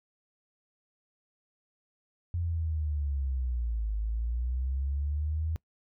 sine linear two-way sweep, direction down then up, 87.31 to 51.91 to 81.2 Hz, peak -28 dBFS, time 2.34-5.56 s, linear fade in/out 0 ms, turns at 3.94 s, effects noise-tail reverb RT60 0.1 s tail -23 dB re dry

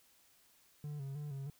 triangle tone with vibrato, 142.2 Hz, C#3, 45 cents sharp, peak -38 dBFS, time 0.84-1.5 s, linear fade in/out 2 ms, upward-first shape square, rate 3.2 Hz, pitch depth 67 cents each way, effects white hiss -68 dBFS RMS until 1.59 s

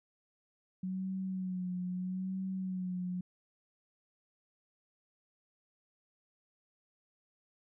sine tone with vibrato, 185 Hz, F#3, in tune, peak -34 dBFS, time 0.83-3.21 s, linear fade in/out 5 ms, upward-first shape sine, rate 0.78 Hz, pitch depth 43 cents each way, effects none

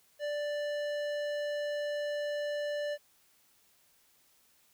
sine tone with tanh clipping, 587.3 Hz, D5, in tune, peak -34 dBFS, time 0.19-2.98 s, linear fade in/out 50 ms, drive 16 dB, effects white hiss -67 dBFS RMS until 4.73 s

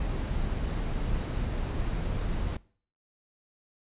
brown noise, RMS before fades -30 dBFS, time 0-2.57 s, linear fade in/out 5 ms, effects noise-tail reverb RT60 0.5 s tail -22 dB re dry + resampled to 8000 Hz

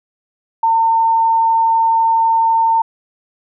sine tone, 906 Hz, A#5, 50 cents flat, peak -10 dBFS, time 0.63-2.82 s, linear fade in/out 5 ms, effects none

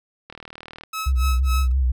click train, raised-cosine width 0.3 ms, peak -21 dBFS, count 22, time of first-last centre 0.3-0.836 s, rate 39.2 Hz
sawtooth tone with tremolo, 1291 Hz, E6, 37 cents flat, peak -21 dBFS, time 0.93-1.72 s, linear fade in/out 5 ms, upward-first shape sine, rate 3.6 Hz, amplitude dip 100%
sine tone with vibrato, 64.6 Hz, C2, 21 cents flat, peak -16 dBFS, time 1.06-1.92 s, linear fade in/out 10 ms, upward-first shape sine, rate 5.9 Hz, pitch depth 74 cents each way
effects none

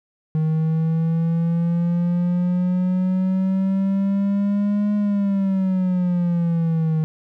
triangle exponential two-way sweep, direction up then down, 156.5 to 207.7 to 156.5 Hz, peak -15 dBFS, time 0.35-7.04 s, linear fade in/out 0 ms, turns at 4.95 s, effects none

